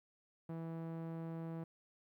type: tone with low-pass filter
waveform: sawtooth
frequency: 164.2 Hz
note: E3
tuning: 6 cents flat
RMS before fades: -44 dBFS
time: 0.49-1.64 s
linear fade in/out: 5 ms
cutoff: 1000 Hz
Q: 0.59
effects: 13-bit